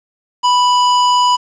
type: tone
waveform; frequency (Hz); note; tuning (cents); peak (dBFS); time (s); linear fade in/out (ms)
square; 987.8; B5; 0; -10; 0.43-1.37; 20
effects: resampled to 16000 Hz + 7-bit